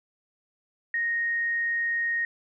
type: tone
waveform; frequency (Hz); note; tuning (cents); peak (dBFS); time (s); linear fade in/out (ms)
sine; 1864; A#6; -1; -24; 0.94-2.25; 2
effects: none